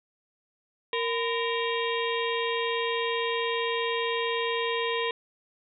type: harmonic tone with a mistuned harmonic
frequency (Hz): 464.4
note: A#4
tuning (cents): -7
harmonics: 1 / 2 / 4 / 5 / 6 / 7 / 8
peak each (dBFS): -29 / -32 / -35 / -36 / -37 / -37 / -38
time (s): 0.93-5.11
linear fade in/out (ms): 2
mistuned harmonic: 2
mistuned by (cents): +140
effects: none